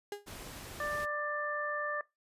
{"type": "tone with exponential decay", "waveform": "35% pulse", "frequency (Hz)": 409.1, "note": "G#4", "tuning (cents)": -26, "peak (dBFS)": -32, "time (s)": [0.12, 0.27], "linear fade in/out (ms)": 2, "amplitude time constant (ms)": 31}
{"type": "noise", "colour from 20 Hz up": "pink", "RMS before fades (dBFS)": -46, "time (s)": [0.26, 1.06], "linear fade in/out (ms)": 20}
{"type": "harmonic tone", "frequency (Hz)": 592, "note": "D5", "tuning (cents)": 14, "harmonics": [1, 2, 3], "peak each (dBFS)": [-38, -37, -37], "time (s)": [0.8, 2.01], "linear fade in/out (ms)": 2}
{"effects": ["noise-tail reverb RT60 0.2 s tail -21 dB re dry", "resampled to 32000 Hz"]}